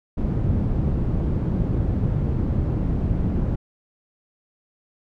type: low-pass noise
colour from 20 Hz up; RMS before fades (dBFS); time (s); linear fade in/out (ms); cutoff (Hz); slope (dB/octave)
white; -22; 0.17-3.56; 10; 150; 12
effects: none